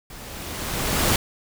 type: noise with level ramp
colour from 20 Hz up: pink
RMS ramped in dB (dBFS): -41 to -18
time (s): 0.1-1.16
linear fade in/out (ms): 2
effects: none